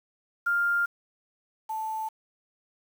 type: tone pair in turn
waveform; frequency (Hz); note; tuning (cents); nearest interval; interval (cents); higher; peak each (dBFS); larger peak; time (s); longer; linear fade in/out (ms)
sine; 1400 / 877.4; F6 / A5; +4 / -5; minor sixth; 809; first; -22 / -29; first; 0.46-0.86 / 1.69-2.09; neither; 10
effects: 8-bit